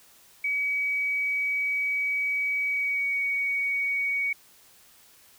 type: tone with pitch glide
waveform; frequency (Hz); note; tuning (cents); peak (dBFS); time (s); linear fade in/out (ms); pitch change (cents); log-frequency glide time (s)
sine; 2270 to 2244; C#7 to C#7; +41 to +21; -24; 0.44-4.33; 5; -20; 2.67-3.17
effects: white hiss -56 dBFS RMS until 5.38 s